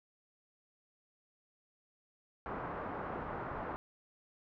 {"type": "low-pass noise", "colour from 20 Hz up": "white", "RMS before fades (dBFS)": -41, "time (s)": [2.46, 3.76], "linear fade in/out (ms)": 0, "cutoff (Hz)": 1300, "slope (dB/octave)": 24, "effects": []}